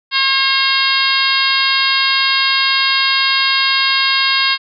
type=harmonic tone with a mistuned harmonic; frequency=538 Hz; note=C5; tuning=48 cents sharp; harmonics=2 / 3 / 4 / 5 / 6 / 7 / 8 / 9; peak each=-20 / -20 / -20 / -20 / -20 / -20 / -20 / -20 dBFS; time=0.11-4.58 s; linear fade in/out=50 ms; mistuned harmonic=5; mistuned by=+33 cents; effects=none